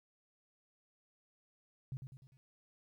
sine tone with echo, 132 Hz, C3, 16 cents sharp, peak -38 dBFS, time 1.92-1.97 s, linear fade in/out 0 ms, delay 100 ms, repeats 4, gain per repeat -6 dB, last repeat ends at 2.37 s, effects 13-bit

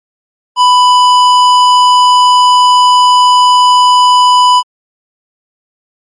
square tone, 994 Hz, B5, 11 cents sharp, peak -4 dBFS, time 0.56-4.63 s, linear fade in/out 50 ms, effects low-pass 6000 Hz 12 dB/octave + MP3 48 kbps

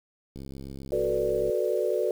click train, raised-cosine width 3 ms, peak -28 dBFS, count 78, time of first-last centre 0.36-1.497 s, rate 67.7 Hz
sine chord, B minor seventh, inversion second, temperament equal, 370 / 440 / 493.9 / 587.3 Hz, F#4 / A4 / B4 / D5, 0 / 0 / 0 / 0 cents, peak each -29 dBFS, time 0.92-2.11 s, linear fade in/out 2 ms
effects 8-bit

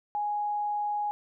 sine tone, 830.6 Hz, G#5, in tune, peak -27 dBFS, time 0.15-1.11 s, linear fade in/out 0 ms, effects none

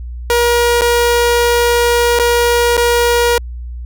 sawtooth tone with dropouts, 476.5 Hz, A#4, 38 cents sharp, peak -6 dBFS, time 0.3-3.38 s, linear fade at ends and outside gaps 1 ms, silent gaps 0.81-0.818 / 2.189-2.196 / 2.769-2.777 s, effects added 60 Hz sine -23 dBFS peak until 3.85 s

